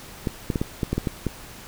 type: clicks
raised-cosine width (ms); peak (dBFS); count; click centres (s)
3; -10; 9; 0.272 / 0.502 / 0.558 / 0.615 / 0.832 / 0.93 / 0.98 / 1.072 / 1.267
effects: pink hiss -42 dBFS RMS until 1.67 s